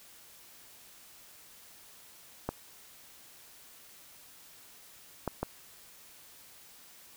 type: clicks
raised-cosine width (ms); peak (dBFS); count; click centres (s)
1; -17; 3; 2.49 / 5.277 / 5.43
effects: white hiss -55 dBFS RMS until 7.16 s